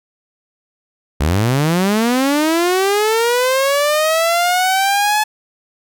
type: linear sweep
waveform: sawtooth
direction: up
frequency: 65.7 to 860 Hz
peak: -9 dBFS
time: 1.2-5.24 s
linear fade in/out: 10 ms
effects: none